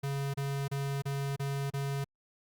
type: tone bursts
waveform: square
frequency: 139.1 Hz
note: C#3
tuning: 6 cents sharp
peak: -32 dBFS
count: 6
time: 0.03-2.045 s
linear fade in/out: 10 ms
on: 310 ms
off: 31 ms
effects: Opus 48 kbps